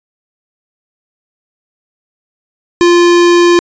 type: tone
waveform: square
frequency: 347.6 Hz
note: F4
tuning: 8 cents flat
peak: -5 dBFS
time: 2.81-3.59 s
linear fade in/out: 0 ms
effects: resampled to 16000 Hz